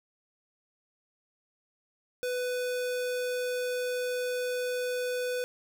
square tone, 497.7 Hz, B4, 13 cents sharp, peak -30 dBFS, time 2.23-5.44 s, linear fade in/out 0 ms, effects none

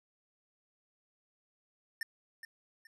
square tone with echo, 1800 Hz, A6, 39 cents sharp, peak -35 dBFS, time 2.01-2.03 s, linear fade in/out 2 ms, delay 420 ms, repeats 2, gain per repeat -10 dB, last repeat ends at 2.87 s, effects low-pass 12000 Hz 12 dB/octave

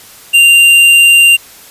triangle tone with tanh clipping, 2782 Hz, F7, 7 cents flat, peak -4 dBFS, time 0.33-1.37 s, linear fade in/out 20 ms, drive 16 dB, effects white hiss -36 dBFS RMS until 1.7 s + resampled to 32000 Hz

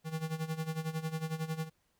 square tone with tremolo, 159.5 Hz, D#3, 43 cents sharp, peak -32 dBFS, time 0.04-1.7 s, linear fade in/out 50 ms, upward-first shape sine, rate 11 Hz, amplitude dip 80%, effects pink hiss -75 dBFS RMS until 1.99 s

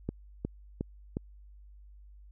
click train, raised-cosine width 3 ms, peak -19 dBFS, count 4, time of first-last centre 0.09-1.169 s, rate 2.78 Hz, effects added 50 Hz sine -50 dBFS peak until 2.31 s

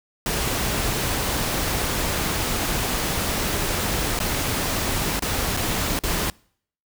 pink noise with dropouts, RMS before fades -24 dBFS, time 0.26-6.3 s, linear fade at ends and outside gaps 1 ms, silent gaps 4.19-4.201 / 5.194-5.222 / 5.567-5.572 / 5.99-6.036 s, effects noise-tail reverb RT60 0.6 s tail -26 dB re dry

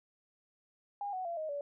sine tone with pitch steps, 811 / 743.7 / 682 / 625.4 / 573.5 Hz, G#5 / F#5 / F5 / D#5 / D5, -41 / +9 / -41 / +9 / -41 cents, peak -35 dBFS, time 1.01-1.61 s, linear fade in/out 2 ms, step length 120 ms, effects none

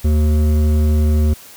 triangle tone with hard clipping, 76 Hz, D#2, 40 cents flat, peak -13 dBFS, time 0.04-1.34 s, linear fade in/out 10 ms, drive 15 dB, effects white hiss -40 dBFS RMS until 1.56 s

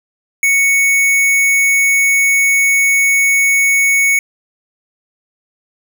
square tone, 2220 Hz, C#7, 2 cents sharp, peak -10 dBFS, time 0.43-4.19 s, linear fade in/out 2 ms, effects none

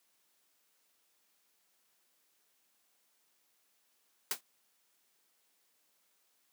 white noise with exponential decay, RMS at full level -29 dBFS, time 4.31-4.41 s, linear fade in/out 2 ms, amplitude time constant 21 ms, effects white hiss -74 dBFS RMS until 6.52 s + high-pass 200 Hz 12 dB/octave

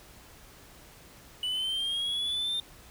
triangle linear sweep, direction up, 2960 to 3621 Hz, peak -27 dBFS, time 1.43-2.6 s, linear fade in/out 2 ms, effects added 60 Hz sine -62 dBFS peak until 2.9 s + pink hiss -53 dBFS RMS until 2.9 s

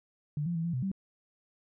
sine tone with pitch steps, 148.3 / 172.5 / 164.3 / 170.2 / 126.9 / 192.9 Hz, D3 / F3 / E3 / F3 / B2 / G3, +17 / -21 / -5 / -44 / +47 / -28 cents, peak -29 dBFS, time 0.37-0.916 s, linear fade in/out 2 ms, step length 91 ms, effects none

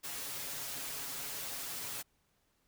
white noise with comb filter, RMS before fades -41 dBFS, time 0.03-2.03 s, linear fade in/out 20 ms, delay 7.2 ms, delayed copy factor +1, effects pink hiss -75 dBFS RMS until 2.67 s

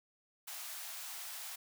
white high-pass noise, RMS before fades -45 dBFS, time 0.47-1.56 s, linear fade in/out 10 ms, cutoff 630 Hz, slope 96 dB/octave, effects none

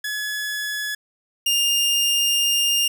sawtooth tone pair in turn, 1699 / 2812 Hz, G#6 / F7, +39 / +11 cents, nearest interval major sixth, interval 872 cents, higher second, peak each -21 / -14 dBFS, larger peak second, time 0.04-0.95 / 1.46-2.88 s, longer second, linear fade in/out 5 ms, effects none

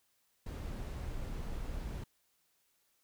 brown noise, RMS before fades -40 dBFS, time 0.46-2.04 s, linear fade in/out 5 ms, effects white hiss -75 dBFS RMS until 3.03 s

